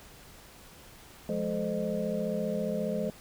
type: tone cluster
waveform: sine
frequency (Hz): 175.3 / 210.1 / 435.3 / 517 / 612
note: F3 / G#3 / A4 / C5 / D#5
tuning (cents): +7 / +20 / -19 / -21 / -29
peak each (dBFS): -36 / -33 / -37 / -35 / -35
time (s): 1.29-3.1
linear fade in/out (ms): 2
effects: pink hiss -52 dBFS RMS until 3.2 s